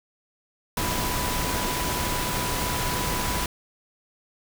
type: tone in noise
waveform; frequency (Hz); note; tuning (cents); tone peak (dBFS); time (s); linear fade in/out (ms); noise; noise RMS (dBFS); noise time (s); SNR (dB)
sine; 987.8; B5; 0; -32; 0.77-3.46; 2; pink; -27; 0.77-3.46; -8
effects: none